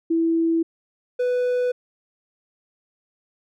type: tone pair in turn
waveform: sine / triangle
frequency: 329.6 / 495.6 Hz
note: E4 / B4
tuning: 0 / +6 cents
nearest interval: perfect fifth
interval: 706 cents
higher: second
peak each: -17 dBFS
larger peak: neither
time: 0.1-0.63 / 1.19-1.72 s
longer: neither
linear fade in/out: 10 ms
effects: none